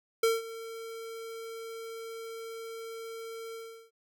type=tone with ADSR envelope; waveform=square; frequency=453.7 Hz; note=A#4; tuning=47 cents flat; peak=-22 dBFS; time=0.23-3.91 s; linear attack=5 ms; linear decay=180 ms; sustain=-18 dB; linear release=370 ms; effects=none